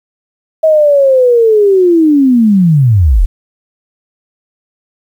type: linear sweep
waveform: sine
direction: down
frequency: 642 to 32.7 Hz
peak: -4 dBFS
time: 0.63-3.26 s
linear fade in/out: 10 ms
effects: 7-bit